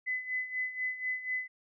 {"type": "tone with tremolo", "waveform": "sine", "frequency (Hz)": 2015, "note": "B6", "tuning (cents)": 34, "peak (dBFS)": -29, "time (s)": [0.06, 1.48], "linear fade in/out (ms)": 20, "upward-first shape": "sine", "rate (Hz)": 4.1, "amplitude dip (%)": 75, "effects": []}